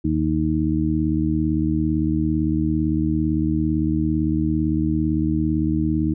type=harmonic tone; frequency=77.78 Hz; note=D#2; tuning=in tune; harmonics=1 / 2 / 3 / 4; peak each=-25 / -24 / -25 / -21 dBFS; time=0.04-6.14 s; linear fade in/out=10 ms; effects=none